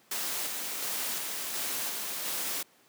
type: noise with tremolo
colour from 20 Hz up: white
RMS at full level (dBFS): -33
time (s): 0.11-2.63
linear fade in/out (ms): 5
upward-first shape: square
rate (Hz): 1.4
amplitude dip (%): 25
effects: pink hiss -62 dBFS RMS until 2.88 s + high-pass 200 Hz 12 dB/octave